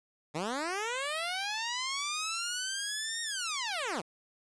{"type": "linear two-way sweep", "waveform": "10% pulse", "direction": "up then down", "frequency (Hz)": [141.1, 1864.7, 141.1], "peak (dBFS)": -24, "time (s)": [0.34, 4.02], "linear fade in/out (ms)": 20, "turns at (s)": 3.22, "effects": ["resampled to 22050 Hz", "10-bit"]}